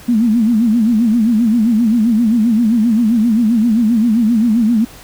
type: tone with vibrato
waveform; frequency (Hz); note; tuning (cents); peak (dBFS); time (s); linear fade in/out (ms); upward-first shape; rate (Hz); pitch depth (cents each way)
sine; 226.6; A#3; -49; -9; 0.08-4.85; 10; sine; 7.6; 130
effects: pink hiss -38 dBFS RMS until 5.03 s